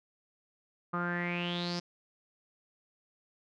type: tone with low-pass filter sweep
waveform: sawtooth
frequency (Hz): 174.61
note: F3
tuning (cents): 0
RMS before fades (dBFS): -34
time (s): 0.93-1.8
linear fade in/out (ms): 10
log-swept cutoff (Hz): 1200 to 5300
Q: 8.5
effects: none